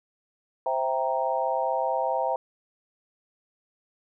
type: chord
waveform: sine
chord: C dominant seventh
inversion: none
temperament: equal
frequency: 523.3 / 659.3 / 784 / 932.3 Hz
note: C5 / E5 / G5 / Bb5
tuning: 0 / 0 / 0 / 0 cents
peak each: -29 dBFS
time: 0.66-2.36 s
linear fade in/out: 2 ms
effects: none